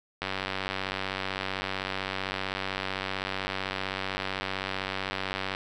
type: click train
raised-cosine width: 0.3 ms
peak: -14 dBFS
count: 511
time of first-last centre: 0.22-5.549 s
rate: 95.7 Hz
effects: none